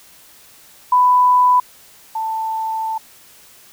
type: tone pair in turn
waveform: sine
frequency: 995 / 886.4 Hz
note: B5 / A5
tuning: +13 / +13 cents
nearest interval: major second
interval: 200 cents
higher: first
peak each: -9 / -19 dBFS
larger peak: first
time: 0.92-1.6 / 2.15-2.98 s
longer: second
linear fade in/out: 5 ms
effects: white hiss -46 dBFS RMS until 3.72 s